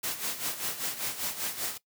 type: noise with tremolo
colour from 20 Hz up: white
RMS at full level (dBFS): -31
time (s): 0.03-1.78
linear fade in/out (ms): 10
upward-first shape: sine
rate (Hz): 5.1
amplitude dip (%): 70
effects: noise-tail reverb RT60 0.1 s tail -19 dB re dry + high-pass 100 Hz 12 dB/octave